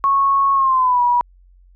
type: tone with pitch glide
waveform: sine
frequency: 1101 to 969.6 Hz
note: C#6 to B5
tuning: -12 to -32 cents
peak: -12 dBFS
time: 0.04-1.21 s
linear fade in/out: 0 ms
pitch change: -220 cents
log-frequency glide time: 0.54-1.02 s
effects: added 45 Hz sine -46 dBFS peak until 1.75 s